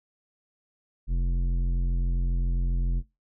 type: tone with tanh clipping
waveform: triangle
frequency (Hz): 43.73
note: F1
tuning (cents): +3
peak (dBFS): -24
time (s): 1.07-3.03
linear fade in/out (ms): 50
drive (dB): 15
effects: noise-tail reverb RT60 0.2 s tail -19 dB re dry

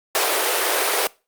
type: high-pass noise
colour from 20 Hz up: pink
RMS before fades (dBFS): -20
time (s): 0.15-1.07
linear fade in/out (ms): 0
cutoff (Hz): 370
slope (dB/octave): 48
effects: noise-tail reverb RT60 0.3 s tail -23 dB re dry + Opus 48 kbps

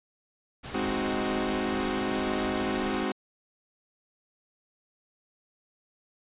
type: noise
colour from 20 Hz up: pink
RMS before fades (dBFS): -39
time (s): 0.63-3.05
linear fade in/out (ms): 20
type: chord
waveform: sawtooth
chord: Ab dominant seventh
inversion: none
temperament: equal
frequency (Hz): 207.7 / 261.6 / 311.1 / 370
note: Ab3 / C4 / Eb4 / Gb4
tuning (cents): 0 / 0 / 0 / 0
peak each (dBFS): -29 / -28 / -31 / -28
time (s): 0.74-3.12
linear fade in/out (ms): 5
effects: resampled to 8000 Hz

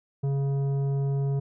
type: tone with tanh clipping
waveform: sine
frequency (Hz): 138.59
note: C#3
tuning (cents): 0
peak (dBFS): -25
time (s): 0.23-1.4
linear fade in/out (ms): 10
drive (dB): 10
effects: none

